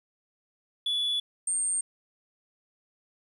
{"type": "tone pair in turn", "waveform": "sine", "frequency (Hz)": [3429, 8641], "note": ["A7", "C#9"], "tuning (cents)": [-45, -45], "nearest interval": "octave + major third", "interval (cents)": 1600, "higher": "second", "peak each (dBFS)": -23, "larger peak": "neither", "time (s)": [[0.86, 1.2], [1.47, 1.81]], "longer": "neither", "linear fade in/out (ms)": 5, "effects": ["tanh soft clip ceiling -24 dBFS", "10-bit"]}